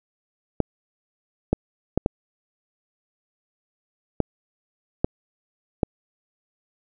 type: clicks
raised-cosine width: 2 ms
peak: -5 dBFS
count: 7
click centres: 0.603 / 1.53 / 1.976 / 2.061 / 4.203 / 5.045 / 5.832 s
effects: none